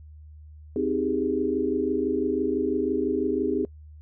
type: chord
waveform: sine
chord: Ab major seventh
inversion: first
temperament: just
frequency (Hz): 259.6 / 311.5 / 389.3 / 415.3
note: C4 / Eb4 / G4 / Ab4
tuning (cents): -13 / +2 / -12 / 0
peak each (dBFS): -28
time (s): 0.76-3.65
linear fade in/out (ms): 2
effects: noise-tail reverb RT60 0.1 s tail -24 dB re dry + added 76 Hz sine -43 dBFS peak until 4.01 s